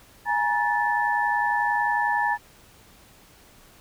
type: tone cluster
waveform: sine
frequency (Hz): 835 / 946 / 1749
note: G#5 / A#5 / A6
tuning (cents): +9 / +25 / -11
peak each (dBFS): -25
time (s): 0.25-2.38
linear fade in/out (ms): 50
effects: pink hiss -53 dBFS RMS until 3.8 s